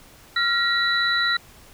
sine tone cluster, 1385 / 1902 / 3958 Hz, F6 / A#6 / B7, -15 / +34 / +3 cents, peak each -23 dBFS, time 0.36-1.37 s, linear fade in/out 5 ms, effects pink hiss -49 dBFS RMS until 1.73 s

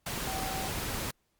sine tone in noise, 764 Hz, G5, 45 cents flat, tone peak -37 dBFS, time 0.27-0.68 s, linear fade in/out 5 ms, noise pink, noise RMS -35 dBFS, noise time 0.06-1.11 s, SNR -5 dB, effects pink hiss -75 dBFS RMS until 1.39 s + Opus 48 kbps

